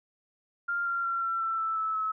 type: tone with pitch steps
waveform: sine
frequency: 1396.9 / 1381.7 / 1366.6 / 1351.7 / 1336.9 / 1322.3 / 1307.9 / 1293.6 Hz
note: F6 / F6 / F6 / E6 / E6 / E6 / E6 / E6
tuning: 0 / -19 / -38 / +43 / +24 / +5 / -14 / -33 cents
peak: -27 dBFS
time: 0.68-2.12 s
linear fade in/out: 10 ms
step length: 180 ms
effects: none